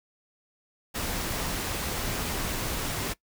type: noise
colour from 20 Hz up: pink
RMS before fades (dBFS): -31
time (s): 0.94-3.14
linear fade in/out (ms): 20
effects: noise-tail reverb RT60 0.1 s tail -20 dB re dry